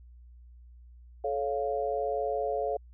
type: chord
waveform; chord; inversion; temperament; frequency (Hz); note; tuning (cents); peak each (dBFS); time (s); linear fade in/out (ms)
sine; A augmented; none; equal with one note detuned; 432.9 / 554.4 / 698.5; A4 / C#5 / E#5; -28 / 0 / 0; -32; 1.24-2.77; 5
effects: added 60 Hz sine -49 dBFS peak until 2.93 s